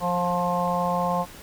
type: harmonic tone with a mistuned harmonic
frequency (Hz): 176.9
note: F3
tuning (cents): +23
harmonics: 1 / 3 / 4 / 5 / 6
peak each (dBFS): -28 / -28 / -28 / -28 / -28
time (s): 0-1.26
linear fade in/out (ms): 50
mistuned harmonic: 5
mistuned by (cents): -16
effects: pink hiss -44 dBFS RMS until 1.42 s